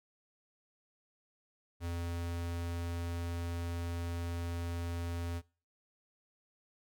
square tone, 85.5 Hz, F2, 36 cents flat, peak -36 dBFS, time 1.8-5.42 s, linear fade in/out 50 ms, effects noise-tail reverb RT60 0.4 s tail -23 dB re dry

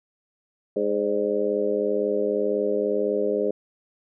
harmonic tone with a mistuned harmonic, 103.83 Hz, G#2, in tune, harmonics 2 / 3 / 4 / 5 / 6, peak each -32 / -31 / -24 / -26 / -30 dBFS, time 0.76-3.51 s, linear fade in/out 5 ms, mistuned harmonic 6, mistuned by -62 cents, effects none

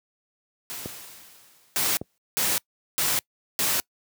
white noise with exponential decay, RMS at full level -34 dBFS, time 0.7-2.18 s, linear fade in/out 0 ms, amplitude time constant 320 ms
clicks, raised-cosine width 2 ms, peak -18 dBFS, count 2, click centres 0.859 / 2.015 s
white noise bursts, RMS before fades -24 dBFS, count 4, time 1.76-3.8 s, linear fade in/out 0 ms, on 210 ms, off 400 ms
effects noise-tail reverb RT60 0.1 s tail -25 dB re dry + high-pass 80 Hz 12 dB/octave

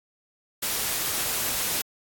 white noise, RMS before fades -27 dBFS, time 0.62-1.82 s, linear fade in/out 10 ms, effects AAC 64 kbps

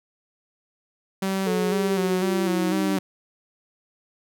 sawtooth tone with vibrato, 187.8 Hz, F#3, 26 cents sharp, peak -19 dBFS, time 1.22-2.99 s, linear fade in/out 5 ms, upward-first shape square, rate 2 Hz, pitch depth 41 cents each way
sine linear sweep, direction down, 440 to 293.7 Hz, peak -24 dBFS, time 1.46-2.98 s, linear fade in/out 10 ms
effects none

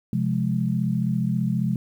sine chord, F minor, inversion second, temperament just, 130.96 / 174.61 / 209.5 Hz, C3 / F3 / Ab3, +2 / 0 / +15 cents, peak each -25 dBFS, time 0.13-1.76 s, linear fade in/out 2 ms, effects 9-bit

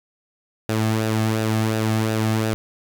sawtooth tone with flanger, 110 Hz, A2, in tune, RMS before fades -21 dBFS, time 0.69-2.54 s, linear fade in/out 0 ms, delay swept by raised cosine 0.92 to 2.12 ms, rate 2.8 Hz, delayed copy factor -0.5, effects none

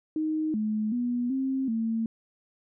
sine tone with pitch steps, 311.7 / 214.7 / 243.2 / 265.8 / 225.5 Hz, D#4 / A3 / B3 / C4 / A3, +3 / -42 / -26 / +27 / +43 cents, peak -25 dBFS, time 0.16-2.06 s, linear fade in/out 2 ms, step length 380 ms, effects none

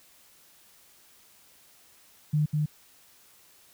sine tone with echo, 150.9 Hz, D3, 47 cents sharp, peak -21 dBFS, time 2.33-2.46 s, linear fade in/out 10 ms, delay 200 ms, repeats 1, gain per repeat -2 dB, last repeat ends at 2.66 s, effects white hiss -58 dBFS RMS until 3.73 s

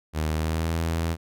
sawtooth tone with pitch glide, 77.78 to 82.41 Hz, D#2 to E2, 0 to 0 cents, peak -20 dBFS, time 0.13-1.17 s, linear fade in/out 50 ms, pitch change +100 cents, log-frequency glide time 0.31-0.73 s, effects none

